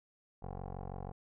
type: tone with low-pass filter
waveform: 15% pulse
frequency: 46.25 Hz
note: F#1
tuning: in tune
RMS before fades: -43 dBFS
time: 0.42-1.12 s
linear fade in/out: 10 ms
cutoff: 800 Hz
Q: 3
effects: none